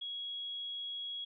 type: tone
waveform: sine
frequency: 3322 Hz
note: G#7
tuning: in tune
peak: -38 dBFS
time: 0.01-1.25 s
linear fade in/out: 10 ms
effects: none